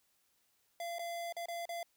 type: tone with dropouts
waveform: square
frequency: 684 Hz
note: F5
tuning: 36 cents flat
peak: -39 dBFS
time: 0.8-1.83 s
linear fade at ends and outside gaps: 2 ms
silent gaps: 0.985-0.993 / 1.325-1.366 / 1.458-1.484 / 1.655-1.691 s
effects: white hiss -75 dBFS RMS until 1.96 s